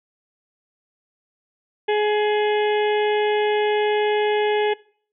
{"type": "harmonic tone", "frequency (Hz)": 420.5, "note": "G#4", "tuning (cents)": 22, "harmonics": [1, 2, 4, 5, 6, 7, 8], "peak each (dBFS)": [-18, -24, -30, -32, -34, -35, -36], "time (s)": [1.88, 4.74], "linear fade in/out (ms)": 10, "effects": ["noise-tail reverb RT60 0.5 s tail -22 dB re dry"]}